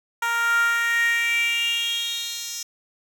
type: tone with high-pass filter sweep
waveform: 10% pulse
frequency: 466.2 Hz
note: A#4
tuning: in tune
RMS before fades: -23 dBFS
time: 0.22-2.63 s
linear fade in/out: 5 ms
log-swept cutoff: 1100 to 5100 Hz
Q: 6.2
effects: none